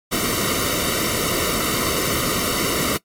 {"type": "noise with comb filter", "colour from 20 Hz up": "pink", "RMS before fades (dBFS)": -21, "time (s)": [0.11, 2.98], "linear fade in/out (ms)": 20, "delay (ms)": 1.2, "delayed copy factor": -0.85, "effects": ["noise-tail reverb RT60 0.1 s tail -20 dB re dry", "MP3 64 kbps"]}